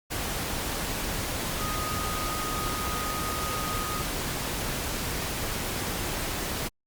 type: tone in noise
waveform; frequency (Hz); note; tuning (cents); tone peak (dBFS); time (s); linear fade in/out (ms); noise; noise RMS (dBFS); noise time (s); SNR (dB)
sine; 1244.5; D#6; 0; -33; 1.6-4.03; 20; pink; -31; 0.1-6.69; -5
effects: Opus 48 kbps